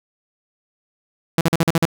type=tone bursts; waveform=sawtooth; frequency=165.4 Hz; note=E3; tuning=6 cents sharp; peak=-9 dBFS; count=7; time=1.38-1.853 s; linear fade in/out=2 ms; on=29 ms; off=45 ms; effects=none